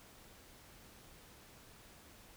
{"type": "silence", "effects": ["pink hiss -59 dBFS RMS until 2.36 s"]}